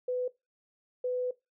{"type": "tone pair in turn", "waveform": "sine", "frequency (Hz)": [500, 500], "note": ["B4", "B4"], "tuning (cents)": [21, 21], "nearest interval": "unison", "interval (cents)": 0, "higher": "neither", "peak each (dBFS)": -28, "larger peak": "neither", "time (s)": [[0.08, 0.28], [1.04, 1.31]], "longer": "second", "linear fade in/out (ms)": 5, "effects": ["noise-tail reverb RT60 0.2 s tail -19 dB re dry"]}